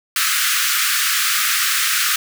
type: high-pass noise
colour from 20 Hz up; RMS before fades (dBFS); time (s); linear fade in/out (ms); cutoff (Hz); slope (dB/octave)
pink; -18; 0.16-2.16; 2; 1200; 96
effects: none